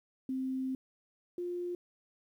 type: tone pair in turn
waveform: sine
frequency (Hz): 261.6 / 353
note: C4 / F4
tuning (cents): 0 / +19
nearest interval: perfect fourth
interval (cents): 519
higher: second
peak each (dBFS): -32 / -34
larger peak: first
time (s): 0.29-0.75 / 1.38-1.75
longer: first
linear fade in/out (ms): 2
effects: 11-bit